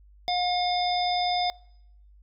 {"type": "harmonic tone", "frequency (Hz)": 717, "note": "F5", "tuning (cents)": 45, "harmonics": [1, 3, 5, 7], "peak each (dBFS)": [-25, -36, -31, -32], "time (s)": [0.28, 1.5], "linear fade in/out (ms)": 0, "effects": ["noise-tail reverb RT60 0.8 s tail -25 dB re dry", "added 50 Hz sine -51 dBFS peak until 2.22 s"]}